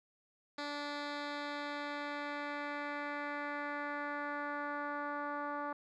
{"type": "tone with low-pass filter sweep", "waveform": "10% pulse", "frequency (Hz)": 290.5, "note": "D4", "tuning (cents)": -19, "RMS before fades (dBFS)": -40, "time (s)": [0.58, 5.73], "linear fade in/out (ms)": 5, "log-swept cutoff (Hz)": [4300, 1200], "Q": 1.8, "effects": []}